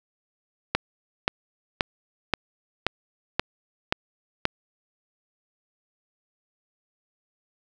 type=click train; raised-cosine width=0.3 ms; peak=-4 dBFS; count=8; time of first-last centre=0.75-4.454 s; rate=1.89 Hz; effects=none